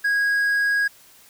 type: tone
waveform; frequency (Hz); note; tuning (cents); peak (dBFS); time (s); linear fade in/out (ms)
triangle; 1647; G#6; -15; -16; 0.04-0.88; 10
effects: white hiss -51 dBFS RMS until 1.29 s

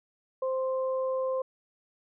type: tone pair together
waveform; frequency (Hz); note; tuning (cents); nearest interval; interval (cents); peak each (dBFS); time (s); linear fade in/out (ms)
sine; 522.2 / 1046.5; C5 / C6; -3 / 0; octave; 1203; -27 / -37; 0.42-1.42; 5
effects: none

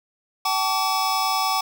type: tone cluster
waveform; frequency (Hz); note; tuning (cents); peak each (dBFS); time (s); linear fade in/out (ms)
square; 765 / 875 / 1142 / 5210; G5 / A5 / D6 / E8; -42 / -10 / -49 / -21; -26 / -28 / -25 / -28; 0.45-1.61; 5
effects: 8-bit

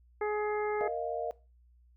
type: harmonic tone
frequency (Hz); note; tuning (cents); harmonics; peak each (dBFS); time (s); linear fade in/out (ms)
420.6; G#4; +22; 1 / 2 / 3 / 4 / 5; -30 / -36 / -41 / -44 / -43; 0.21-0.88; 5
type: chord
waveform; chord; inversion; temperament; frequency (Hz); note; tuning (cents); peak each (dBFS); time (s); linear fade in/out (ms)
sine; Bb suspended fourth; none; just; 466.2 / 621.6 / 699.2; Bb4 / Eb5 / F5; 0 / -2 / +2; -36; 0.81-1.31; 0
effects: noise-tail reverb RT60 0.3 s tail -20 dB re dry + added 60 Hz sine -59 dBFS peak until 1.96 s

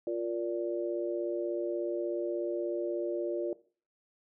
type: chord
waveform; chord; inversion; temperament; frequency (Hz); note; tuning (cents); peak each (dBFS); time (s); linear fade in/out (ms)
sine; Bb major; second; just; 349.6 / 466.2 / 582.7; F4 / Bb4 / D5; +2 / 0 / -14; -32 / -38 / -35; 0.07-3.53; 2
effects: noise-tail reverb RT60 0.4 s tail -18 dB re dry

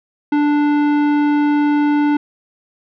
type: tone with tanh clipping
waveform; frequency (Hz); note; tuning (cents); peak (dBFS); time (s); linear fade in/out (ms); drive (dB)
sine; 293.7; D4; 0; -14; 0.32-2.17; 5; 15
effects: none

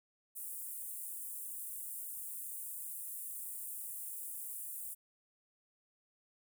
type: high-pass noise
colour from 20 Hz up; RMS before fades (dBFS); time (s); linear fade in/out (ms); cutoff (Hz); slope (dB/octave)
pink; -44; 0.35-4.95; 20; 8600; 48
effects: none

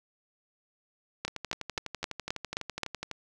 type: two click trains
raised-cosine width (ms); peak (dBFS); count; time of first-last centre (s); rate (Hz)
0.2; -13 / -18; 7 / 23; 1.25-2.833 / 1.28-3.113; 3.79 / 12
effects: none

